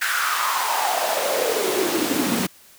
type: noise with high-pass filter sweep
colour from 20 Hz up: pink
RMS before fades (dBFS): -22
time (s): 0.01-2.47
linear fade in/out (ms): 10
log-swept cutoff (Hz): 1600 to 210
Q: 5.1
effects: white hiss -50 dBFS RMS until 2.78 s